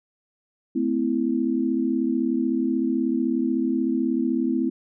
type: chord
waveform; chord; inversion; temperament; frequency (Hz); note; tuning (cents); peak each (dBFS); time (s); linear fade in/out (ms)
sine; A minor; none; equal with one note detuned; 220 / 256.2 / 329.6; A3 / C4 / E4; 0 / -36 / 0; -27 / -23 / -25; 0.75-4.7; 10
effects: none